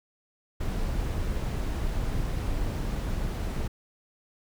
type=noise; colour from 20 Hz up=brown; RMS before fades=-29 dBFS; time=0.6-3.68 s; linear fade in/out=10 ms; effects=none